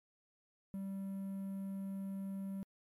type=tone with quantisation; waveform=triangle; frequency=194.5 Hz; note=G3; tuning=13 cents flat; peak=-37 dBFS; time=0.74-2.63 s; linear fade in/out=0 ms; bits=11; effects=MP3 96 kbps